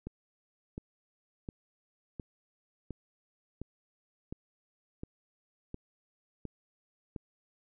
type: click train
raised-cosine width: 3 ms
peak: -26 dBFS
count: 11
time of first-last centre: 0.07-7.162 s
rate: 1.41 Hz
effects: none